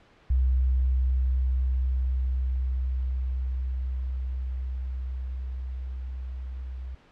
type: tone with level ramp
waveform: sine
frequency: 64 Hz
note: C2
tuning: 38 cents flat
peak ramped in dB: -19 to -33 dBFS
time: 0.3-6.95 s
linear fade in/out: 5 ms
effects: pink hiss -57 dBFS RMS until 7.11 s + low-pass 3000 Hz 12 dB/octave